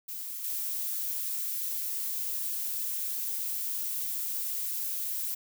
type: noise with level steps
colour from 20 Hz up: violet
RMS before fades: -38 / -33 dBFS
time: 0.08-5.35 s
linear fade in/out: 10 ms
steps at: 0.44 s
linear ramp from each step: 2 ms
effects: none